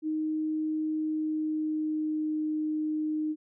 sine tone with pitch glide, 311.1 to 308.1 Hz, D#4 to D#4, 0 to -17 cents, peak -27 dBFS, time 0.02-3.36 s, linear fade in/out 50 ms, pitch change -17 cents, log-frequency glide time 0.95-2.43 s, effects none

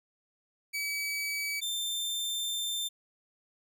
sawtooth tone pair in turn, 2285 / 3579 Hz, D7 / A7, -48 / +29 cents, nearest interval minor sixth, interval 777 cents, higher second, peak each -28 dBFS, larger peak neither, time 0.73-1.61 / 1.61-2.89 s, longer second, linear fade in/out 20 ms, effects none

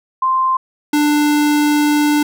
sine / square tone pair in turn, 1045 / 296 Hz, C6 / D4, -2 / +14 cents, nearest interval octave + minor seventh, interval 2184 cents, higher first, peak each -12 dBFS, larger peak neither, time 0.22-0.57 / 0.93-2.23 s, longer second, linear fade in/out 5 ms, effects none

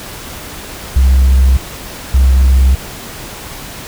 sine tone pair in turn, 65.41 / 65.41 Hz, C2 / C2, 0 / 0 cents, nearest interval unison, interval 0 cents, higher neither, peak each -3 dBFS, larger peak neither, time 0.96-1.57 / 2.14-2.75 s, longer neither, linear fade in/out 5 ms, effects tanh soft clip ceiling -3 dBFS + pink hiss -28 dBFS RMS until 3.87 s

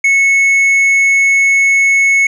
sine tone with tanh clipping, 2200 Hz, C#7, 14 cents flat, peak -8 dBFS, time 0.04-2.27 s, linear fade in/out 5 ms, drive 5 dB, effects none

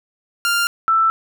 sawtooth / sine tone pair in turn, 1396 / 1327.2 Hz, F6 / E6, -1 / +11 cents, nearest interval minor second, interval 88 cents, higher first, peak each -12 dBFS, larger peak neither, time 0.45-0.67 / 0.88-1.1 s, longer neither, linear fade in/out 0 ms, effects none

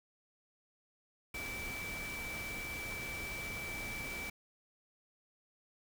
sine tone in noise, 2316 Hz, D7, 25 cents flat, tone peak -41 dBFS, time 1.34-4.3 s, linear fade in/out 5 ms, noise pink, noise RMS -45 dBFS, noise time 1.34-4.3 s, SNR +1 dB, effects none

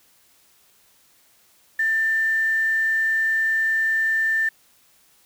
sine tone with quantisation, 1785 Hz, A6, 24 cents sharp, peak -18 dBFS, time 1.79-4.49 s, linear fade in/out 5 ms, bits 7, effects white hiss -58 dBFS RMS until 5.25 s

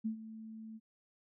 sine tone with ADSR envelope, 220.8 Hz, A3, 6 cents sharp, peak -31 dBFS, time 0.04-0.8 s, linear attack 19 ms, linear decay 100 ms, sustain -14 dB, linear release 39 ms, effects none

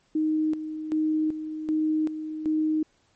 sine tone with tremolo, 311.1 Hz, D#4, in tune, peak -21 dBFS, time 0.15-2.83 s, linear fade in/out 5 ms, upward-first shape square, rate 1.3 Hz, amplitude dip 65%, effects pink hiss -66 dBFS RMS until 3.15 s + MP3 32 kbps

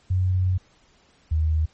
sine tone pair in turn, 92.3 / 78.53 Hz, F#2 / D#2, -4 / +17 cents, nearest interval minor third, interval 279 cents, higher first, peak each -18 dBFS, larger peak neither, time 0.1-0.58 / 1.31-1.66 s, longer first, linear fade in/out 10 ms, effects pink hiss -59 dBFS RMS until 1.73 s + MP3 32 kbps

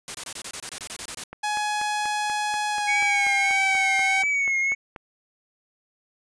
white noise bursts, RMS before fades -33 dBFS, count 13, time 0.08-1.237 s, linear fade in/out 0 ms, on 65 ms, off 26 ms
click train, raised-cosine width 0.5 ms, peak -22 dBFS, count 16, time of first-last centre 1.33-4.962 s, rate 4.13 Hz
sawtooth tone with pitch glide, 840 to 774.7 Hz, G#5 to G5, +19 to -21 cents, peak -20 dBFS, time 1.43-4.23 s, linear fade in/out 10 ms, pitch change -140 cents, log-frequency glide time 2.69-3.69 s
triangle tone with vibrato, 2216 Hz, C#7, 1 cent flat, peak -19 dBFS, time 2.87-4.75 s, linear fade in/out 20 ms, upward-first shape triangle, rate 1.6 Hz, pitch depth 66 cents each way
effects resampled to 22050 Hz

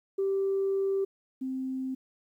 sine tone pair in turn, 390 / 261.6 Hz, G4 / C4, -9 / 0 cents, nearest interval perfect fifth, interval 691 cents, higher first, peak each -24 / -30 dBFS, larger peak first, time 0.18-1.05 / 1.41-1.95 s, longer first, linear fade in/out 10 ms, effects tanh soft clip ceiling -21 dBFS + 11-bit

